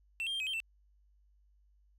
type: tone with pitch steps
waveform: triangle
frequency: 2689 / 3201 / 3180 / 2537 / 3140 / 2674 Hz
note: E7 / G7 / G7 / D#7 / G7 / E7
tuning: +34 / +36 / +24 / +33 / +2 / +24 cents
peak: -32 dBFS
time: 0.2-0.602 s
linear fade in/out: 0 ms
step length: 67 ms
effects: added 50 Hz sine -64 dBFS peak until 1.98 s